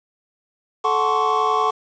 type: tone cluster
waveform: triangle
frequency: 435.6 / 740 / 874 / 1060 / 1131 Hz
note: A4 / F#5 / A5 / C6 / C#6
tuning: -17 / 0 / -12 / +22 / +34 cents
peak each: -22 / -22 / -25 / -20 / -19 dBFS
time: 0.84-1.71 s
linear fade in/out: 10 ms
effects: resampled to 16000 Hz + 7-bit